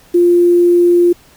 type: tone with quantisation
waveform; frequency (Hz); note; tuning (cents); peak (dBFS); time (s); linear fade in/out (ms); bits
sine; 349.2; F4; 0; -6; 0.14-1.13; 10; 6
effects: pink hiss -46 dBFS RMS until 1.36 s